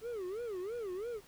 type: tone with vibrato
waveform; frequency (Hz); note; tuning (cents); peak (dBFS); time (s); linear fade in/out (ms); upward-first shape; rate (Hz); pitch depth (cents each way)
triangle; 416.8; G#4; +6; -35; 0.01-1.21; 50; sine; 3; 260
effects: pink hiss -60 dBFS RMS until 1.27 s